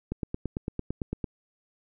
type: click train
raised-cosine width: 3 ms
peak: -17 dBFS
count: 11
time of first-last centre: 0.12-1.242 s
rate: 8.91 Hz
effects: none